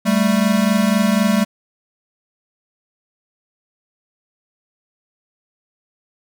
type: tone pair together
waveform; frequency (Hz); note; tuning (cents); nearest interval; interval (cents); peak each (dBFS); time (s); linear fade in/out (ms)
square; 196.2 / 220.2; G3 / A3; +2 / +2; major second; 200; -17; 0.05-1.45; 20
effects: none